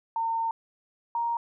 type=tone pair in turn; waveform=sine; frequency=910 / 935.6 Hz; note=A#5 / A#5; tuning=-42 / +6 cents; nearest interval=unison; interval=48 cents; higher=second; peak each=-25 dBFS; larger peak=neither; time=0.16-0.51 / 1.15-1.37 s; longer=first; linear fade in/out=2 ms; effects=none